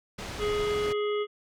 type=low-pass noise; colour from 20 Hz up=pink; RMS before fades=-37 dBFS; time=0.18-0.93 s; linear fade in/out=10 ms; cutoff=6000 Hz; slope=12 dB/octave
type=harmonic tone; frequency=417.4 Hz; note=G#4; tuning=9 cents sharp; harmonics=1 / 3 / 5 / 7 / 8; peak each=-26 / -36 / -40 / -43 / -44 dBFS; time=0.38-1.27 s; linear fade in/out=50 ms
effects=none